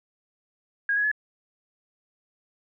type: tone with pitch steps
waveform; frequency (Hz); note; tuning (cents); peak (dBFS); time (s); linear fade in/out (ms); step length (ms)
sine; 1635 / 1671.3 / 1708.4; G#6 / G#6 / G#6; -28 / +10 / +48; -21; 0.89-1.115; 2; 75
effects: none